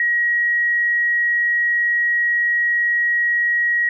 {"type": "tone", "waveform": "sine", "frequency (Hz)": 1901, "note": "A#6", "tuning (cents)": 33, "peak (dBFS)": -15, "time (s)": [0, 3.89], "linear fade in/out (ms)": 2, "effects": []}